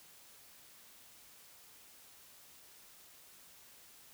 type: silence
effects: white hiss -59 dBFS RMS until 4.13 s